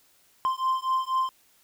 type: beating tone pair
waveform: triangle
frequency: 1042 / 1046.1 Hz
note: C6 / C6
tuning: -7 / -1 cents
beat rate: 4.1 Hz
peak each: -25 dBFS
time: 0.45-1.29 s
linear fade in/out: 0 ms
effects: white hiss -62 dBFS RMS until 1.63 s